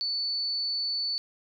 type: tone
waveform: sine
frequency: 4480 Hz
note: C#8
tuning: 18 cents sharp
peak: -27 dBFS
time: 0.01-1.18 s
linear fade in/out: 0 ms
effects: none